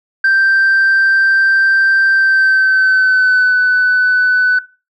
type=tone with pitch glide; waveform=sine; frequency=1568 to 1498.9 Hz; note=G6 to F#6; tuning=0 to +22 cents; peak=-6 dBFS; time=0.24-4.59 s; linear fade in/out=5 ms; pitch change=-78 cents; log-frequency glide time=2.12-3.52 s; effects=noise-tail reverb RT60 0.3 s tail -19 dB re dry + tanh soft clip ceiling -6 dBFS